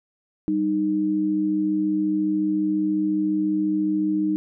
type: tone pair together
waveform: sine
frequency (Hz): 194.7 / 309.1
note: G3 / D#4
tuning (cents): -12 / -11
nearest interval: minor sixth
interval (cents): 801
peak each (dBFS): -27 / -20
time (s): 0.48-4.36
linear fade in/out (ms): 0
effects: none